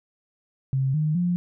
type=tone with pitch steps; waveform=sine; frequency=133.7 / 153.58 / 176.42 Hz; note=C3 / D#3 / F3; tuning=+38 / -22 / +18 cents; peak=-20 dBFS; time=0.73-1.36 s; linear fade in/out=0 ms; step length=210 ms; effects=none